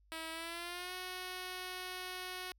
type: tone with pitch glide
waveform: 5% pulse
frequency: 323.4 to 367.2 Hz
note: E4 to F#4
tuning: -33 to -13 cents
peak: -30 dBFS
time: 0.12-2.52 s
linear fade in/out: 0 ms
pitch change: +220 cents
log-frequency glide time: 0.31-0.94 s
effects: added 50 Hz sine -65 dBFS peak until 2.58 s